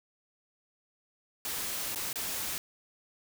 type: noise with dropouts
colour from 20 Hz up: white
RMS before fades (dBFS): -35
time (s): 1.45-2.58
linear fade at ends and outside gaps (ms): 1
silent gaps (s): 1.948-1.958 / 2.129-2.157
effects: none